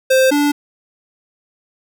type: tone pair in turn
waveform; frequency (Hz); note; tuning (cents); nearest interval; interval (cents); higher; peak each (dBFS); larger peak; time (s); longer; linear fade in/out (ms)
square; 523.3 / 290.7; C5 / D4; 0 / -18; minor seventh; 1018; first; -10 / -13; first; 0.1-0.31 / 0.31-0.52; neither; 10
effects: none